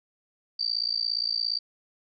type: tone with amplitude modulation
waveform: sine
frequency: 4644 Hz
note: D8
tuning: 20 cents flat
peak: -21 dBFS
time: 0.59-1.59 s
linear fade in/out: 10 ms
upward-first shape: sine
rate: 57.3 Hz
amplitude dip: 100%
effects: none